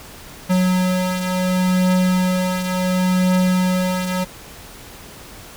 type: beating tone pair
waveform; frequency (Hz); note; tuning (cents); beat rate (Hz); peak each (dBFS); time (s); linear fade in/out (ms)
square; 183.5 / 184.2; F#3 / F#3; -14 / -7; 0.7; -17 / -24; 0.49-4.25; 20
effects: pink hiss -39 dBFS RMS until 5.56 s